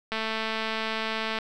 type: click train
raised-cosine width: 0.3 ms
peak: -14 dBFS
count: 281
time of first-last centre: 0.12-1.387 s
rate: 221 Hz
effects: none